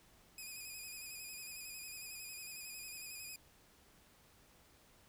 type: tone with vibrato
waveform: 10% pulse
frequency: 2489 Hz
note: D#7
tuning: in tune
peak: -38 dBFS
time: 0.38-3.36 s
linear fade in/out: 2 ms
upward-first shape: square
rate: 11 Hz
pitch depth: 36 cents each way
effects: pink hiss -66 dBFS RMS until 5.08 s